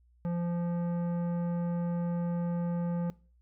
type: tone with tanh clipping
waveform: sine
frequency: 172.7 Hz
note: F3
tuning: 19 cents flat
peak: -31 dBFS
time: 0.25-3.1 s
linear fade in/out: 0 ms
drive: 13 dB
effects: noise-tail reverb RT60 0.4 s tail -22 dB re dry + added 60 Hz sine -61 dBFS peak until 3.41 s

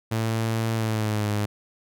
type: tone with pitch glide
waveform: sawtooth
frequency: 112.6 to 104.45 Hz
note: A2 to G#2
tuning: +40 to +10 cents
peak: -19 dBFS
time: 0.11-1.46 s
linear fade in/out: 10 ms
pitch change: -130 cents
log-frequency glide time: 0.74-1.29 s
effects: none

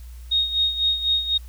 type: tone with tremolo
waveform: sine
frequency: 3729 Hz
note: A#7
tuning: in tune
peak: -16 dBFS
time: 0.31-1.38 s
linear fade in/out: 10 ms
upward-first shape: sine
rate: 4 Hz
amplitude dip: 70%
effects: added 60 Hz sine -36 dBFS peak until 1.48 s + white hiss -54 dBFS RMS until 1.48 s

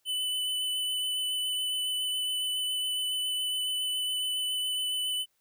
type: tone with vibrato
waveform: square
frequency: 3003 Hz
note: F#7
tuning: 25 cents sharp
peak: -29 dBFS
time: 0.05-5.26 s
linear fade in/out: 50 ms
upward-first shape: sine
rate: 7.2 Hz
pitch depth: 12 cents each way
effects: white hiss -74 dBFS RMS until 5.4 s

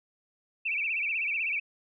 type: tone with vibrato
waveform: sine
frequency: 2477 Hz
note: D#7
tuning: 8 cents flat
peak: -27 dBFS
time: 0.65-1.6 s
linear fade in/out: 10 ms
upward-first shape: sine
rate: 16 Hz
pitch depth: 160 cents each way
effects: none

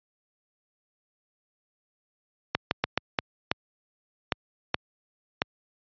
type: clicks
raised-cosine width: 0.3 ms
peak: -6 dBFS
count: 9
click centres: 2.55 / 2.711 / 2.84 / 2.976 / 3.188 / 3.515 / 4.322 / 4.744 / 5.419 s
effects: high-pass 80 Hz 12 dB/octave + resampled to 11025 Hz

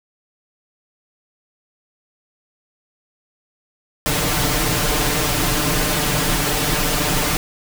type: noise with comb filter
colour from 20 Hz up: pink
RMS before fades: -19 dBFS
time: 4.06-7.37 s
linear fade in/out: 0 ms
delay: 6.7 ms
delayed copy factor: +1
effects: none

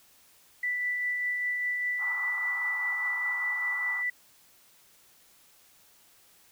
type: tone with tremolo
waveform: sine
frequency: 1975.5 Hz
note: B6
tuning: in tune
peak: -26 dBFS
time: 0.63-4.1 s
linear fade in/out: 5 ms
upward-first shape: triangle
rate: 5 Hz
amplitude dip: 30%
type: band-pass noise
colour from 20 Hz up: white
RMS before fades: -43 dBFS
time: 1.98-4.04 s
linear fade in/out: 50 ms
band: 800 to 1400 Hz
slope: 96 dB/octave
effects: white hiss -60 dBFS RMS until 6.51 s

